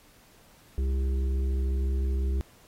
harmonic tone with a mistuned harmonic, 66 Hz, C2, 16 cents sharp, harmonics 1 / 3 / 5 / 6, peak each -24 / -41 / -43 / -42 dBFS, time 0.78-2.41 s, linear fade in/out 0 ms, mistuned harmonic 1, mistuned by +17 cents, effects pink hiss -58 dBFS RMS until 2.67 s + AAC 48 kbps

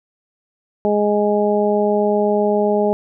harmonic tone, 207.7 Hz, G#3, in tune, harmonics 1 / 2 / 3 / 4, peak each -20 / -17 / -19 / -23 dBFS, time 0.85-2.93 s, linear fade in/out 0 ms, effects none

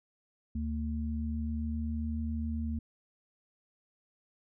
sine tone pair together, 75.7 / 226.8 Hz, D#2 / A#3, -47 / -47 cents, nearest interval octave + perfect fifth, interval 1900 cents, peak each -33 / -35 dBFS, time 0.55-2.79 s, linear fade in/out 5 ms, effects none

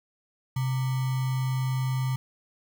sine tone with sample-and-hold, 130 Hz, C3, 11 cents flat, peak -24 dBFS, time 0.56-2.16 s, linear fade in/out 5 ms, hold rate 1050 Hz, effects none

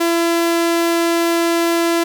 sawtooth tone, 337.2 Hz, E4, 39 cents sharp, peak -10 dBFS, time 0-2.04 s, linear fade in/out 10 ms, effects none

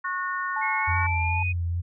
harmonic tone, 365.3 Hz, F#4, 22 cents flat, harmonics 3 / 4 / 5, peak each -29 / -31 / -32 dBFS, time 0.04-1.07 s, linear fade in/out 10 ms
sine tone, 873 Hz, A5, 14 cents flat, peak -28 dBFS, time 0.56-1.43 s, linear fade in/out 5 ms
sine tone with pitch glide, 2177 to 2486 Hz, C#7 to D#7, -32 to -2 cents, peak -27 dBFS, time 0.61-1.53 s, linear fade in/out 20 ms, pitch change +230 cents, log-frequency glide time 0.79-1.41 s
sine tone with vibrato, 87.31 Hz, F2, in tune, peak -24 dBFS, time 0.87-1.82 s, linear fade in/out 20 ms, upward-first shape sine, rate 2.2 Hz, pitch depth 43 cents each way
effects none

